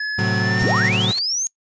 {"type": "tone with pitch glide", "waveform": "square", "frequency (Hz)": [1705, 1848.6], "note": ["G#6", "A#6"], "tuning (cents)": [45, -15], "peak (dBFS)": -22, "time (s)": [0, 0.89], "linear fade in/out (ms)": 5, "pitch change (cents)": 140, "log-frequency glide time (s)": [0.37, 0.71]}
{"type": "chord", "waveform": "35% pulse", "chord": "F# diminished", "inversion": "first", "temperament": "equal", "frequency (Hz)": [110, 130.81, 185], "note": ["A2", "C3", "F#3"], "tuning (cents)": [0, 0, 0], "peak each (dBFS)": [-20, -25, -21], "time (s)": [0.18, 1.12], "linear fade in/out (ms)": 10}
{"type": "noise with tremolo", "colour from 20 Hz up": "white", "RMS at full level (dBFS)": -30, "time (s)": [0.59, 1.19], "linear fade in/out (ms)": 2, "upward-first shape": "square", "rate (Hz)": 12, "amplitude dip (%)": 50}
{"type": "linear sweep", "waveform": "sine", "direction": "up", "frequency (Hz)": [38.91, 6645], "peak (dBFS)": -19, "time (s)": [0.62, 1.47], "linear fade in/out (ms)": 0}
{"effects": ["noise-tail reverb RT60 0.1 s tail -23 dB re dry", "resampled to 16000 Hz"]}